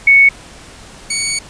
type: tone pair in turn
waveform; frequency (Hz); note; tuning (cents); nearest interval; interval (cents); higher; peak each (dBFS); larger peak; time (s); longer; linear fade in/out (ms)
sine / 5% pulse; 2217 / 2240; C#7 / C#7; 0 / +18; unison; 18; second; -4; neither; 0.07-0.29 / 1.1-1.39; second; 5
effects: pink hiss -37 dBFS RMS until 1.49 s + resampled to 22050 Hz